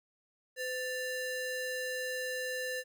square ring-modulated tone, 1137 Hz, C#6, 44 cents sharp, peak -32 dBFS, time 0.56-2.84 s, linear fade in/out 50 ms, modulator 628 Hz, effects 12-bit

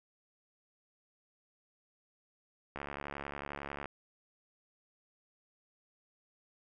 click train, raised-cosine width 0.5 ms, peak -25 dBFS, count 79, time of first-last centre 2.76-3.857 s, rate 71.1 Hz, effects none

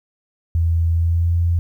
sine tone with pitch glide, 83.2 to 85.34 Hz, E2 to F2, +17 to -39 cents, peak -14 dBFS, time 0.55-1.59 s, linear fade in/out 0 ms, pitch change +44 cents, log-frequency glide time 0.92-1.34 s, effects 9-bit

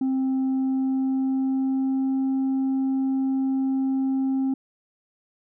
sine tone with pitch glide, 263.7 to 266.5 Hz, C4 to C4, +14 to +32 cents, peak -18 dBFS, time 0.01-4.54 s, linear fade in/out 5 ms, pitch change +18 cents, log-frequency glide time 0.4-2.25 s, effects tanh soft clip ceiling -20 dBFS

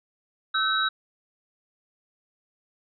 sine tone cluster, 1306 / 1530 / 3851 Hz, E6 / G6 / B7, -17 / -42 / -44 cents, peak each -26 dBFS, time 0.54-0.89 s, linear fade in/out 10 ms, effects none

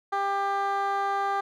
15% pulse tone with band-pass filter, 397 Hz, G4, 22 cents sharp, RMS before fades -27 dBFS, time 0.12-1.41 s, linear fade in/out 10 ms, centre 930 Hz, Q 1.6, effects none

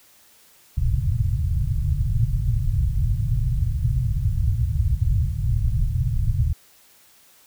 white low-pass noise, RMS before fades -21 dBFS, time 0.77-6.53 s, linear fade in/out 5 ms, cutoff 130 Hz, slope 48 dB/octave, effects white hiss -54 dBFS RMS until 7.46 s

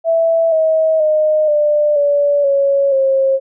sine tone with pitch steps, 659.3 / 637.2 / 615.9 / 595.2 / 575.3 / 556 / 537.4 Hz, E5 / D#5 / D#5 / D5 / D5 / C#5 / C5, 0 / +41 / -18 / +23 / -36 / +5 / +46 cents, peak -10 dBFS, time 0.04-3.4 s, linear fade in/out 50 ms, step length 480 ms, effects none

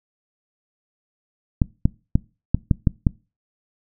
clicks, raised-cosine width 5 ms, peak -3 dBFS, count 7, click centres 1.618 / 1.855 / 2.155 / 2.546 / 2.712 / 2.872 / 3.068 s, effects noise-tail reverb RT60 0.3 s tail -23 dB re dry

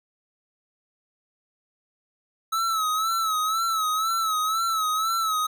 square tone with vibrato, 1300 Hz, E6, 24 cents flat, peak -23 dBFS, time 2.52-5.47 s, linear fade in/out 10 ms, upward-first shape sine, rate 2 Hz, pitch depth 66 cents each way, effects none

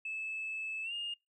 sine tone with pitch glide, 2612 to 2832 Hz, E7 to F7, -17 to +23 cents, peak -35 dBFS, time 0.05-1.14 s, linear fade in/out 5 ms, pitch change +140 cents, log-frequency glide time 0.83-0.93 s, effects noise-tail reverb RT60 0.2 s tail -24 dB re dry + tanh soft clip ceiling -32 dBFS

